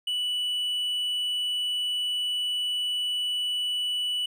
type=tone; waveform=triangle; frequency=2960 Hz; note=F#7; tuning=in tune; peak=-24 dBFS; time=0.07-4.26 s; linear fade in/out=5 ms; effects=none